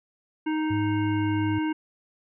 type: harmonic tone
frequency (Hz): 311.1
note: D#4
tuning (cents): 0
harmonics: 1 / 3 / 5 / 7 / 9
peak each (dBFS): -24 / -34 / -38 / -41 / -43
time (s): 0.46-1.73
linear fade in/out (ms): 10
type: tone with pitch glide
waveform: sine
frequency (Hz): 105.6 to 104.21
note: G#2 to G#2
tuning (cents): +29 to +6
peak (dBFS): -27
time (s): 0.7-1.59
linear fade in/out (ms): 10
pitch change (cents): -23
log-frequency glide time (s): 1.08-1.2
effects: none